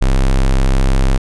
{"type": "tone", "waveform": "square", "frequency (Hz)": 33.03, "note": "C1", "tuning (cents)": 17, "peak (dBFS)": -10, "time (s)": [0.01, 1.18], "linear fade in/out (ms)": 10, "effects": ["resampled to 24000 Hz"]}